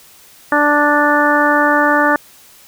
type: harmonic tone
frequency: 293.7 Hz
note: D4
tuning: in tune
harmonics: 1 / 2 / 3 / 4 / 5 / 6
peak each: -17 / -17 / -17 / -17 / -17 / -17 dBFS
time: 0.52-2.16 s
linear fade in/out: 2 ms
effects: white hiss -44 dBFS RMS until 2.67 s